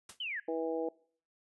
white noise with exponential decay, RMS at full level -42 dBFS, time 0.09-0.2 s, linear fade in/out 5 ms, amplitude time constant 23 ms
sine linear sweep, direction down, 3136 to 1592 Hz, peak -35 dBFS, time 0.2-0.4 s, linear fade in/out 5 ms
harmonic tone, 162.8 Hz, E3, 21 cents flat, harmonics 2 / 3 / 4 / 5, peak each -37 / -34 / -42 / -43 dBFS, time 0.48-0.89 s, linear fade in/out 5 ms
effects noise-tail reverb RT60 0.5 s tail -23 dB re dry + resampled to 24000 Hz

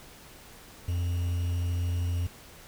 triangle tone with quantisation, 87.31 Hz, F2, in tune, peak -24 dBFS, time 0.88-2.27 s, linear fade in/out 5 ms, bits 8, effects pink hiss -50 dBFS RMS until 2.67 s

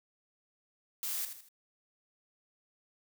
blue noise with echo, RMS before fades -36 dBFS, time 1.03-1.25 s, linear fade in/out 0 ms, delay 79 ms, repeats 3, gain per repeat -8 dB, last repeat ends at 1.487 s, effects none

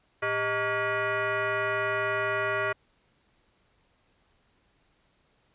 sine tone with frequency modulation, 400 Hz, G4, 35 cents sharp, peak -25 dBFS, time 0.22-2.73 s, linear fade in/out 10 ms, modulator 512 Hz, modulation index 3.5, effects pink hiss -68 dBFS RMS until 5.54 s + resampled to 8000 Hz

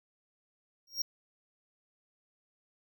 square tone with exponential growth, 5588 Hz, F8, in tune, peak -27 dBFS, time 0.87-1.02 s, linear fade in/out 5 ms, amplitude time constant 31 ms, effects none

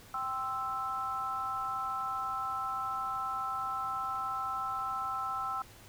sine chord, C major, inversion second, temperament equal with one note detuned, 780.8 / 1046.5 / 1318.5 Hz, G5 / C6 / E6, -7 / 0 / 0 cents, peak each -39 / -40 / -34 dBFS, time 0.14-5.62 s, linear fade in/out 2 ms, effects added 105 Hz sine -60 dBFS peak until 5.88 s + pink hiss -55 dBFS RMS until 5.88 s

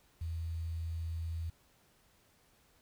sine tone with quantisation, 82.41 Hz, E2, in tune, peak -35 dBFS, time 0.21-1.5 s, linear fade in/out 5 ms, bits 10, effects pink hiss -68 dBFS RMS until 2.81 s

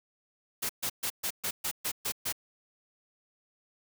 white noise bursts, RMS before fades -32 dBFS, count 9, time 0.62-2.326 s, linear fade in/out 10 ms, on 74 ms, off 130 ms, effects none

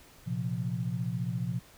sine chord, Bb suspended second, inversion none, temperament just, 116.54 / 131.11 / 174.81 Hz, Bb2 / C3 / F3, 0 / +4 / +2 cents, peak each -34 dBFS, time 0.26-1.6 s, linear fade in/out 20 ms, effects pink hiss -56 dBFS RMS until 1.77 s

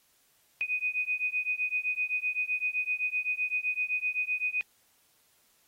sine beating tone pair, 2489 / 2496.8 Hz, D#7 / D#7, 0 / +5 cents, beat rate 7.8 Hz, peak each -31 dBFS, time 0.61-4.61 s, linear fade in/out 0 ms, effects white hiss -67 dBFS RMS until 5.67 s + AAC 48 kbps

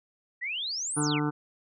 sine exponential two-way sweep, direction up then down, 1864.7 to 10120 to 1864.7 Hz, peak -30 dBFS, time 0.41-1.2 s, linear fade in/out 20 ms, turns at 0.99 s
harmonic tone, 148.7 Hz, D3, 22 cents sharp, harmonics 1 / 2 / 3 / 5 / 6 / 7 / 8 / 9 / 10, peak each -30 / -28 / -36 / -42 / -38 / -44 / -40 / -39 / -41 dBFS, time 0.96-1.31 s, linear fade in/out 20 ms
effects none

